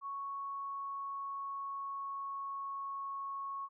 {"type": "tone with pitch glide", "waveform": "sine", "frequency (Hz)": [1108.7, 1101.7], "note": ["C#6", "C#6"], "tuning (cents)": [0, -11], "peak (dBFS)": -38, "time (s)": [0.01, 3.69], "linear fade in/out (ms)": 50, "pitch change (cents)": -11, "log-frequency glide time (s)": [0.12, 3.2], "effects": []}